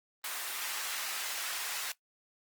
pink high-pass noise, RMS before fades -37 dBFS, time 0.24-1.92 s, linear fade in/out 2 ms, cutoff 1300 Hz, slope 12 dB/octave, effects noise-tail reverb RT60 0.1 s tail -17 dB re dry + Opus 24 kbps

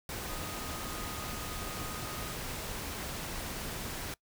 sine tone in noise, 1244.5 Hz, D#6, in tune, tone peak -47 dBFS, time 0.28-2.32 s, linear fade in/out 2 ms, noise pink, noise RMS -39 dBFS, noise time 0.09-4.14 s, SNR -11 dB, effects noise-tail reverb RT60 0.1 s tail -22 dB re dry

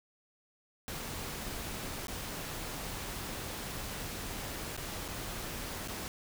pink noise with dropouts, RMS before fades -40 dBFS, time 0.88-6.08 s, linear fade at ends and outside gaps 0 ms, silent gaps 2.07-2.082 / 4.766-4.776 / 5.08-5.085 / 5.876-5.883 s, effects none

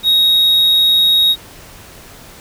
triangle tone, 3771 Hz, A#7, 19 cents sharp, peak -7 dBFS, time 0.03-1.36 s, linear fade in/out 50 ms, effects pink hiss -38 dBFS RMS until 2.4 s

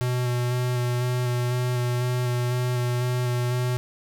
square tone with vibrato, 123.47 Hz, B2, in tune, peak -23 dBFS, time 0.01-3.77 s, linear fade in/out 0 ms, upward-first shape square, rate 2 Hz, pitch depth 13 cents each way, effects none

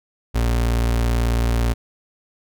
35% pulse tone, 58.27 Hz, A#1, in tune, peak -15 dBFS, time 0.34-1.74 s, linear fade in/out 20 ms, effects none

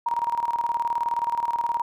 sine tone with tremolo, 943 Hz, A#5, 20 cents sharp, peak -20 dBFS, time 0.06-1.82 s, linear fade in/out 5 ms, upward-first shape square, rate 19 Hz, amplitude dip 70%, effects none

